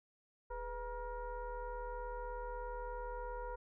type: tone with frequency modulation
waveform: sine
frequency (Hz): 496.4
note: B4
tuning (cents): +9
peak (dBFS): -40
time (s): 0.5-3.56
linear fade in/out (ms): 10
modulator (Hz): 458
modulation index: 1.4
effects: none